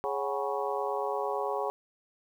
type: harmonic tone with a mistuned harmonic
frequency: 138.59 Hz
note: C#3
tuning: in tune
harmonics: 3 / 4 / 5 / 6 / 7 / 8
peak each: -34 / -35 / -36 / -37 / -37 / -38 dBFS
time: 0.04-1.7 s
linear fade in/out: 0 ms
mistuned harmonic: 5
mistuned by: +120 cents
effects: 10-bit